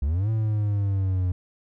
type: linear two-way sweep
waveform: triangle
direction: up then down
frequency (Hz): 64.3 to 111.7 to 89.6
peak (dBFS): -19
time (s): 0.02-1.32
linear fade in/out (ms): 5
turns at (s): 0.3
effects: none